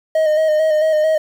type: tone with vibrato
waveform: triangle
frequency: 622.3 Hz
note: D#5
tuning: in tune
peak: -10 dBFS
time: 0.15-1.18 s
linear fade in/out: 5 ms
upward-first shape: square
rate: 4.5 Hz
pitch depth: 28 cents each way
effects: 7-bit

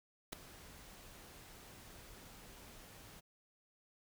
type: noise with ADSR envelope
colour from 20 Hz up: pink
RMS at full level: -38 dBFS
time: 0.32-3.21 s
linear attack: 11 ms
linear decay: 3 ms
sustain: -18 dB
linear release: 21 ms
effects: none

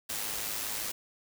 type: noise with amplitude modulation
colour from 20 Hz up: white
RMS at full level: -33 dBFS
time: 0.09-0.92 s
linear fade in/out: 10 ms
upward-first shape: sine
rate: 106 Hz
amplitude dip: 45%
effects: none

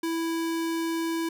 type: tone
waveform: square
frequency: 329.8 Hz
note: E4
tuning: 1 cent sharp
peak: -27 dBFS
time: 0.03-1.29 s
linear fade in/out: 5 ms
effects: none

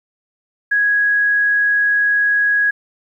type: tone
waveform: sine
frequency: 1661.2 Hz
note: G#6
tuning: in tune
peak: -12 dBFS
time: 0.71-2.71 s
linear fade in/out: 10 ms
effects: 9-bit

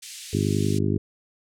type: band-pass noise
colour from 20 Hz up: white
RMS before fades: -40 dBFS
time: 0.02-0.79 s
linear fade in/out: 10 ms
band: 2300 to 9200 Hz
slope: 24 dB/octave
type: harmonic tone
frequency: 50.6 Hz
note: G#1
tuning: 44 cents flat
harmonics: 2 / 3 / 4 / 5 / 6 / 7 / 8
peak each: -25 / -27 / -28 / -29 / -30 / -30 / -31 dBFS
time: 0.33-0.98 s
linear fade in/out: 5 ms
effects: none

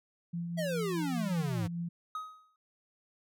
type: tone with tremolo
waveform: sine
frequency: 170.8 Hz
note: F3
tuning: 38 cents flat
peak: -32 dBFS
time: 0.33-1.89 s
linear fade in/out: 10 ms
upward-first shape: triangle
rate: 4.9 Hz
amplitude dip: 35%
type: exponential sweep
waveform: square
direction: down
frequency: 666 to 98 Hz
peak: -33 dBFS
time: 0.57-1.68 s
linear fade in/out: 20 ms
type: tone with exponential decay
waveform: triangle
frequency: 1260 Hz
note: D#6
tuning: 21 cents sharp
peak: -31 dBFS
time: 2.15-2.56 s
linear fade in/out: 2 ms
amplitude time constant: 88 ms
effects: none

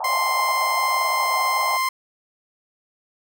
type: band-pass noise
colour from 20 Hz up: pink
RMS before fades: -28 dBFS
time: 0-1.77 s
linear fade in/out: 2 ms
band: 660 to 1000 Hz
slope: 48 dB/octave
type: tone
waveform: 30% pulse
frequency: 1046.5 Hz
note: C6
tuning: in tune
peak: -17 dBFS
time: 0.04-1.89 s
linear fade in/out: 5 ms
effects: none

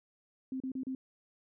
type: tone bursts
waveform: sine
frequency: 261.6 Hz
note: C4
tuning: in tune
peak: -34 dBFS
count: 4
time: 0.52-0.95 s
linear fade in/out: 2 ms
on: 82 ms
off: 34 ms
effects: none

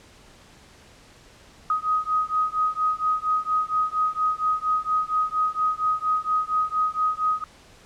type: beating tone pair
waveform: sine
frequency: 1253 / 1257.3 Hz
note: D#6 / D#6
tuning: +12 / +18 cents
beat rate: 4.3 Hz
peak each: -24 dBFS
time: 1.7-7.44 s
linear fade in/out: 2 ms
effects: pink hiss -51 dBFS RMS until 7.85 s + low-pass 8000 Hz 12 dB/octave

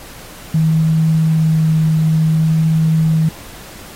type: tone with vibrato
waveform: sine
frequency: 158.9 Hz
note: D#3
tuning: 37 cents sharp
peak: -10 dBFS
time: 0.54-3.29 s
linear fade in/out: 5 ms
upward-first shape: sine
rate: 0.55 Hz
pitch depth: 9 cents each way
effects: pink hiss -36 dBFS RMS until 3.95 s + AAC 48 kbps

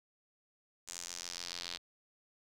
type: tone with band-pass filter sweep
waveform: sawtooth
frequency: 87.1 Hz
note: F2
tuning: 4 cents flat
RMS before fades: -44 dBFS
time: 0.87-1.78 s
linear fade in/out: 20 ms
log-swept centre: 7200 to 4100 Hz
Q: 2.6
effects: none

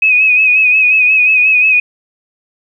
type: tone with vibrato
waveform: sine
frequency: 2527 Hz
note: D#7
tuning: 26 cents sharp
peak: -6 dBFS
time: 0.02-1.8 s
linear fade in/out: 5 ms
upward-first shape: sine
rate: 5.6 Hz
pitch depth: 48 cents each way
effects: 8-bit

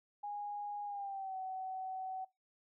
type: tone with pitch glide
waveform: sine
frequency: 823 to 754.7 Hz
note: G#5 to F#5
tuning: -16 to +34 cents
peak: -39 dBFS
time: 0.23-2.25 s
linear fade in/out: 10 ms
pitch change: -150 cents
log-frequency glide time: 0.85-1.37 s
effects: noise-tail reverb RT60 0.2 s tail -21 dB re dry

